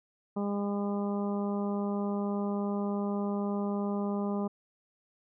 harmonic tone, 202.6 Hz, G#3, 43 cents flat, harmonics 1 / 2 / 3 / 4 / 5 / 6, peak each -30 / -36 / -40 / -42 / -44 / -46 dBFS, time 0.36-4.48 s, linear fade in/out 10 ms, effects none

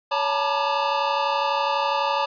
square tone cluster, 561 / 866 / 898 / 966 / 1192 Hz, C#5 / A5 / A5 / B5 / D6, +21 / -28 / +35 / -39 / +25 cents, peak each -28 dBFS, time 0.11-2.26 s, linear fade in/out 10 ms, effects resampled to 11025 Hz + 9-bit

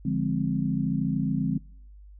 sine chord, D half-diminished seventh, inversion none, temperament equal, 146.83 / 174.61 / 207.7 / 261.6 Hz, D3 / F3 / Ab3 / C4, 0 / 0 / 0 / 0 cents, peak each -29 dBFS, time 0.05-1.58 s, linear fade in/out 5 ms, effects noise-tail reverb RT60 0.7 s tail -26 dB re dry + added 50 Hz sine -45 dBFS peak until 2.19 s

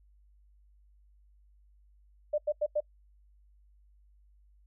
sine tone bursts, 597 Hz, D5, 28 cents sharp, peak -25 dBFS, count 4, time 2.33-2.805 s, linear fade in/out 10 ms, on 52 ms, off 89 ms, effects noise-tail reverb RT60 0.1 s tail -25 dB re dry + added 50 Hz sine -59 dBFS peak until 4.66 s

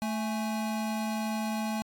square tone pair together, 220 / 834.2 Hz, A3 / G#5, 0 / +7 cents, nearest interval octave + major seventh, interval 2307 cents, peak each -31 / -37 dBFS, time 0.02-1.82 s, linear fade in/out 0 ms, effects AAC 64 kbps

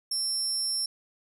30% pulse tone, 5400 Hz, E8, 41 cents sharp, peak -23 dBFS, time 0.11-0.86 s, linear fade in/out 5 ms, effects none

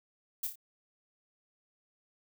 violet noise with echo, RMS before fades -34 dBFS, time 0.43-0.47 s, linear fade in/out 5 ms, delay 29 ms, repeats 3, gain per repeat -6 dB, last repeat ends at 0.557 s, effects none

